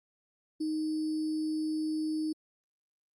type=tone with sample-and-hold; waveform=sine; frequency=311.1 Hz; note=D#4; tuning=in tune; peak=-29 dBFS; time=0.6-2.33 s; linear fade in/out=10 ms; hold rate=4900 Hz; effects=low-pass 10000 Hz 12 dB/octave + Opus 48 kbps